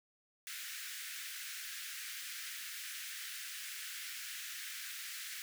pink high-pass noise, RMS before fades -45 dBFS, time 0.47-5.42 s, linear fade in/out 0 ms, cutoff 1500 Hz, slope 48 dB/octave, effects none

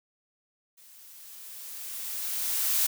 blue noise with level ramp, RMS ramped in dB -54 to -24 dBFS, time 0.77-2.87 s, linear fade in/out 10 ms, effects none

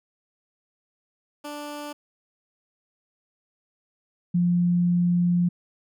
15% pulse / sine tone pair in turn, 293.7 / 175.39 Hz, D4 / F3, 0 / +8 cents, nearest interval major sixth, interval 892 cents, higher first, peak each -27 / -18 dBFS, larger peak second, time 1.44-1.93 / 4.34-5.49 s, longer second, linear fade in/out 10 ms, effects none

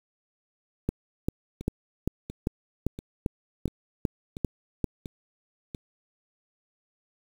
two click trains, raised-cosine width 3 ms, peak -24 / -12 dBFS, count 7 / 11, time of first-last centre 1.61-5.748 / 0.89-4.843 s, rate 1.45 / 2.53 Hz, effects 7-bit

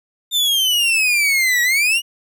40% pulse exponential two-way sweep, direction down then up, 3619 to 1903 to 2920 Hz, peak -13 dBFS, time 0.31-2.02 s, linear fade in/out 50 ms, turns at 1.62 s, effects none

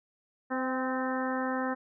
harmonic tone with a mistuned harmonic, 258.5 Hz, C4, 21 cents flat, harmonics 1 / 2 / 3 / 4 / 5 / 6 / 7, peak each -32 / -35 / -37 / -38 / -39 / -40 / -40 dBFS, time 0.5-1.75 s, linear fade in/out 20 ms, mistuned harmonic 3, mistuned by +23 cents, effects none

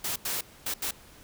white noise bursts at uneven times, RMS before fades -31 dBFS, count 4, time 0.04-0.16 / 0.25-0.41 / 0.66-0.74 / 0.82-0.91 s, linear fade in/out 5 ms, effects pink hiss -53 dBFS RMS until 1.23 s

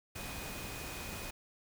sine tone in noise, 2489 Hz, D#7, in tune, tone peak -50 dBFS, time 0.15-1.31 s, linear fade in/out 10 ms, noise pink, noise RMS -43 dBFS, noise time 0.15-1.31 s, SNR -10 dB, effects none

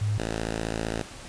sine / 5% pulse tone pair in turn, 104.4 / 55.3 Hz, G#2 / A1, +10 / +9 cents, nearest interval major seventh, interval 1101 cents, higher first, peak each -23 / -17 dBFS, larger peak second, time 0.01-0.18 / 0.18-1.03 s, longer second, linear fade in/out 5 ms, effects pink hiss -43 dBFS RMS until 1.28 s + resampled to 22050 Hz

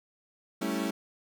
35% pulse chord, A dominant seventh, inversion third, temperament equal, 196 / 220 / 277.2 / 329.6 Hz, G3 / A3 / C#4 / E4, 0 / 0 / 0 / 0 cents, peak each -33 dBFS, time 0.61-0.91 s, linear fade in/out 10 ms, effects none

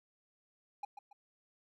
triangle tone with echo, 816 Hz, G#5, 31 cents flat, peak -35 dBFS, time 0.83-0.85 s, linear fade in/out 5 ms, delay 140 ms, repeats 2, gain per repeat -9 dB, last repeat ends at 1.13 s, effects none

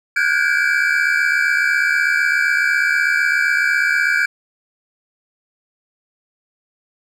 triangle tone cluster, 1439 / 1507 / 1594 / 1650 / 2315 Hz, F#6 / F#6 / G6 / G#6 / D7, -49 / +31 / +28 / -12 / -25 cents, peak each -19 dBFS, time 0.16-4.26 s, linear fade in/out 5 ms, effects none

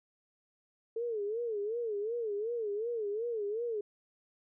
sine tone with vibrato, 440 Hz, A4, in tune, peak -32 dBFS, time 0.96-3.81 s, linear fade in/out 5 ms, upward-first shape sine, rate 2.7 Hz, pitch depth 150 cents each way, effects none

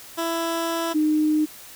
15% pulse / sine tone pair in turn, 332.3 / 306.4 Hz, E4 / D#4, +14 / -27 cents, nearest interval minor second, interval 141 cents, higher first, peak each -17 dBFS, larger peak neither, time 0.17-0.94 / 0.94-1.46 s, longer first, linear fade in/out 20 ms, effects white hiss -43 dBFS RMS until 1.75 s

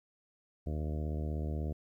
harmonic tone, 76.3 Hz, D#2, 33 cents flat, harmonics 1 / 2 / 3 / 4 / 5 / 6 / 7 / 8 / 9, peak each -34 / -40 / -44 / -46 / -48 / -50 / -51 / -52 / -53 dBFS, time 0.66-1.73 s, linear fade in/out 10 ms, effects 12-bit

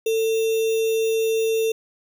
sine tone with sample-and-hold, 447.1 Hz, A4, 28 cents sharp, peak -18 dBFS, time 0.06-1.72 s, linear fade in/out 5 ms, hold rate 3150 Hz, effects none

